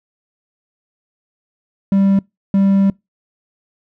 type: tone bursts at uneven times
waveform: triangle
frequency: 196 Hz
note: G3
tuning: in tune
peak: -8 dBFS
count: 2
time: 1.92-2.19 / 2.54-2.9 s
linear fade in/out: 2 ms
effects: noise-tail reverb RT60 0.2 s tail -25 dB re dry